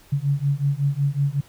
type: beating tone pair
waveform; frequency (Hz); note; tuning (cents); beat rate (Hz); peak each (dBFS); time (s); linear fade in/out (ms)
sine; 138.59 / 143.99; C#3 / D3; 0 / -34; 5.4; -22; 0.12-1.41; 10
effects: pink hiss -52 dBFS RMS until 1.48 s